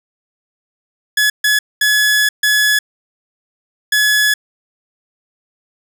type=tone bursts at uneven times; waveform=sawtooth; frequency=1700 Hz; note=G#6; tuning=40 cents sharp; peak=-7 dBFS; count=5; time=1.17-1.3 / 1.44-1.59 / 1.81-2.29 / 2.43-2.79 / 3.92-4.34 s; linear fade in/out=5 ms; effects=7-bit